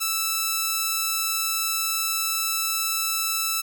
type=tone; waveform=5% pulse; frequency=1318.5 Hz; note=E6; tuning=in tune; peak=-11 dBFS; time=0-3.62 s; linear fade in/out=20 ms; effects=none